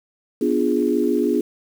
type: chord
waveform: sine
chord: B diminished seventh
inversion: none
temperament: equal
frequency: 246.9 / 293.7 / 349.2 / 415.3 Hz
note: B3 / D4 / F4 / Ab4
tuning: 0 / 0 / 0 / 0 cents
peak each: -22 dBFS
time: 0.41-1.41 s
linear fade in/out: 5 ms
effects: 7-bit